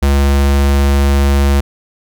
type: tone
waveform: square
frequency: 69.8 Hz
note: C#2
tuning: 13 cents sharp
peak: -9 dBFS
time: 0.02-1.61 s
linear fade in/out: 10 ms
effects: none